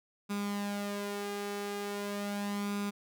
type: tone with flanger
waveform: sawtooth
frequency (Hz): 203.2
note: G#3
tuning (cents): -38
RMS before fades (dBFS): -36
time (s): 0.29-2.91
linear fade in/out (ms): 20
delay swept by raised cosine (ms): 0.81 to 2.61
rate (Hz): 0.4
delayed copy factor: +0.55
effects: none